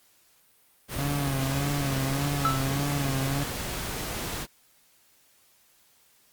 pink noise, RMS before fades -33 dBFS, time 0.88-4.47 s, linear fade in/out 50 ms
30% pulse tone with vibrato, 138.59 Hz, C#3, in tune, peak -24 dBFS, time 0.98-3.44 s, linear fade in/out 10 ms, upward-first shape sine, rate 1.7 Hz, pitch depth 62 cents each way
triangle tone with exponential decay, 1318.5 Hz, E6, in tune, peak -17 dBFS, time 2.45-2.71 s, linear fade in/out 0 ms, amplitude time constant 56 ms
effects white hiss -62 dBFS RMS until 6.32 s + Opus 48 kbps

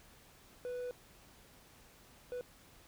triangle tone bursts at uneven times, 493.9 Hz, B4, in tune, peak -36 dBFS, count 2, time 0.65-0.91 / 2.32-2.41 s, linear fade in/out 0 ms, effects pink hiss -61 dBFS RMS until 2.87 s

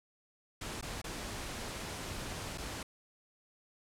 pink noise with dropouts, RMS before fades -41 dBFS, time 0.61-2.83 s, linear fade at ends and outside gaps 5 ms, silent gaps 0.812-0.825 / 1.017-1.041 / 2.577-2.581 s, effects low-pass 10000 Hz 12 dB/octave

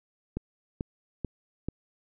click train, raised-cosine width 3 ms, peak -18 dBFS, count 4, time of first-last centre 0.37-1.686 s, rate 2.28 Hz, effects none

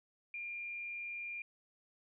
sine tone with frequency modulation, 2400 Hz, D7, 37 cents sharp, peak -40 dBFS, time 0.34-1.42 s, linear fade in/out 2 ms, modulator 140 Hz, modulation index 0.21, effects none

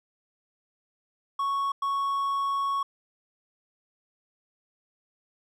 triangle tone bursts at uneven times, 1108.7 Hz, C#6, in tune, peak -23 dBFS, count 2, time 1.39-1.72 / 1.82-2.83 s, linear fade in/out 5 ms, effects none

